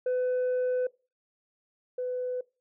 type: tone pair in turn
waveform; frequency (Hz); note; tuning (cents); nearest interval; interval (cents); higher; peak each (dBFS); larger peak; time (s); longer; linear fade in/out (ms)
sine; 503 / 500.9; B4 / B4; +32 / +24; unison; 8; first; -22 / -28; first; 0.06-0.87 / 1.98-2.41; first; 5
effects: noise-tail reverb RT60 0.3 s tail -23 dB re dry + tanh soft clip ceiling -24 dBFS